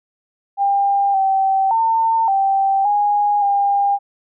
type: tone with pitch steps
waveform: sine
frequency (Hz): 798 / 773 / 903 / 781 / 824 / 803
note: G5 / G5 / A5 / G5 / G#5 / G5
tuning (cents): +31 / -24 / +45 / -7 / -14 / +41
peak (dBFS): -13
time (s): 0.57-3.99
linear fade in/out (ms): 50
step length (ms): 570
effects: none